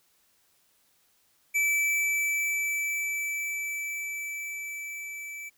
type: tone with level ramp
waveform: square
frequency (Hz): 2314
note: D7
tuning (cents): -26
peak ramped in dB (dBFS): -23 to -38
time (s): 1.54-5.5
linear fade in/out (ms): 20
effects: white hiss -67 dBFS RMS until 5.57 s